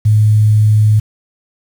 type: tone with quantisation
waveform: sine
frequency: 107 Hz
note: A2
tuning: 48 cents flat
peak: -6 dBFS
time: 0.05-1 s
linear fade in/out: 10 ms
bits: 6
effects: none